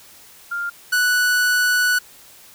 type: tone pair in turn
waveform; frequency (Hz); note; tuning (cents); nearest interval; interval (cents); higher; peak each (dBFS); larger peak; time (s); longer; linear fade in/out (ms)
sine / 45% pulse; 1400 / 1479.3; F6 / F#6; +4 / -1; minor second; 95; second; -22 / -15; second; 0.51-0.7 / 0.92-1.99; second; 10
effects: white hiss -46 dBFS RMS until 2.54 s